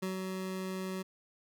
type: tone with ADSR envelope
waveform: 25% pulse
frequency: 187.8 Hz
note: F#3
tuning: 26 cents sharp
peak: -29 dBFS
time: 0.02-1.03 s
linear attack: 10 ms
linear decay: 130 ms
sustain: -3 dB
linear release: 16 ms
effects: none